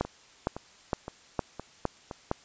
two click trains, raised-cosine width 1 ms, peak -22 / -12 dBFS, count 5 / 6, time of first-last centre 0.05-2.112 / 0.01-2.314 s, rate 1.94 / 2.17 Hz, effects white hiss -56 dBFS RMS until 2.44 s + resampled to 16000 Hz

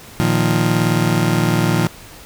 30% pulse chord, Bb suspended fourth, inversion none, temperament just, 116.54 / 155.39 / 174.81 Hz, Bb2 / Eb3 / F3, 0 / -2 / +2 cents, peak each -16 dBFS, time 0.2-1.87 s, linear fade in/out 0 ms, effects pink hiss -39 dBFS RMS until 2.25 s

